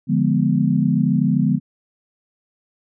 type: chord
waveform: sine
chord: D diminished seventh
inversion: none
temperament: equal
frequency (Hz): 146.83 / 174.61 / 207.7 / 246.9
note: D3 / F3 / Ab3 / Cb4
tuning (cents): 0 / 0 / 0 / 0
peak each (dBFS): -20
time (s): 0.07-1.6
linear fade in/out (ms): 50
effects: none